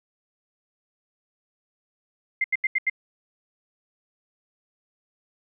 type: tone bursts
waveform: sine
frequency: 2093 Hz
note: C7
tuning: in tune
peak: -19 dBFS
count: 5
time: 2.41-2.898 s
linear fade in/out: 5 ms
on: 32 ms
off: 82 ms
effects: none